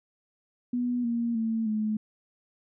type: tone with pitch steps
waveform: sine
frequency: 244.8 / 234.4 / 224.5 / 215 Hz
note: B3 / A#3 / A3 / A3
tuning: -15 / +10 / +35 / -40 cents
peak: -25 dBFS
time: 0.73-1.97 s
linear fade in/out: 5 ms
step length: 310 ms
effects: none